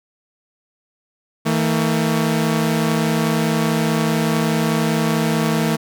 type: tone pair together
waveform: sawtooth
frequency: 160.68 / 225.5 Hz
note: E3 / A3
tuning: -44 / +43 cents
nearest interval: tritone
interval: 587 cents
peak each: -15 dBFS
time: 1.45-5.77 s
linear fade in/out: 20 ms
effects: none